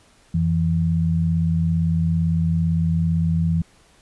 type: tone pair together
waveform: sine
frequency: 87.7 / 165.46 Hz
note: F2 / E3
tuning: +8 / +7 cents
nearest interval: major seventh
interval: 1099 cents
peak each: -22 / -18 dBFS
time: 0.34-3.62 s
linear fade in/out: 5 ms
effects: pink hiss -55 dBFS RMS until 4.01 s + resampled to 24000 Hz